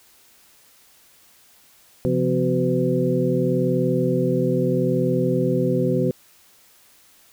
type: tone cluster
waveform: sine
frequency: 133.2 / 174 / 253.7 / 373.6 / 505 Hz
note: C3 / F3 / B3 / F#4 / B4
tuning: +31 / -6 / +47 / +17 / +39 cents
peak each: -24 dBFS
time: 2.05-6.11 s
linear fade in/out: 0 ms
effects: white hiss -54 dBFS RMS until 7.32 s